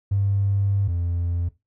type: tone pair in turn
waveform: triangle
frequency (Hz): 99.3 / 86.5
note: G2 / F2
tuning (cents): +23 / -16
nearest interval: major second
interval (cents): 239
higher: first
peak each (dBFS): -15 / -19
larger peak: first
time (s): 0.11-0.88 / 0.88-1.49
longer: first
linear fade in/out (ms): 10
effects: noise-tail reverb RT60 0.2 s tail -17 dB re dry + tanh soft clip ceiling -15 dBFS